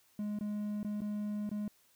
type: tone with dropouts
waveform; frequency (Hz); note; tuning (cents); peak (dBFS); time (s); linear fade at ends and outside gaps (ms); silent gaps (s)
triangle; 208.5; G#3; +7; -32; 0.19-1.68; 2; 0.389-0.409 / 0.831-0.847 / 1.007-1.017 / 1.493-1.514
effects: white hiss -68 dBFS RMS until 1.95 s